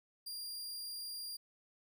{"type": "tone", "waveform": "sawtooth", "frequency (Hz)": 4789, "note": "D8", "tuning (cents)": 33, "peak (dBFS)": -39, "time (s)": [0.26, 1.37], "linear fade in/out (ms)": 10, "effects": []}